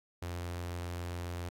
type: tone with notch filter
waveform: sawtooth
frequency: 87.3 Hz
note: F2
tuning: in tune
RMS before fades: -39 dBFS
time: 0.22-1.49 s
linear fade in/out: 5 ms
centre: 200 Hz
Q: 1.8
effects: AAC 64 kbps